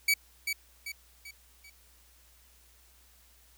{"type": "tone with echo", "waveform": "sawtooth", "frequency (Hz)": 2279, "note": "C#7", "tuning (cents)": 47, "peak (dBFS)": -19, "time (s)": [0.08, 0.14], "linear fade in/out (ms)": 5, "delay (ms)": 390, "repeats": 4, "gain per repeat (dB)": -7, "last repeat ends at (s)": 1.7, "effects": ["added 60 Hz sine -62 dBFS peak until 3.57 s", "white hiss -62 dBFS RMS until 3.57 s"]}